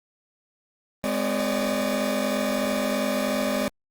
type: tone cluster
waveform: 40% pulse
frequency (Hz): 207.7 / 256.6 / 567 / 610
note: G#3 / C4 / C#5 / D#5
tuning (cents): 0 / -34 / +39 / -34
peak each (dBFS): -28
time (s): 1.04-3.68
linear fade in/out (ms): 0
effects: Opus 24 kbps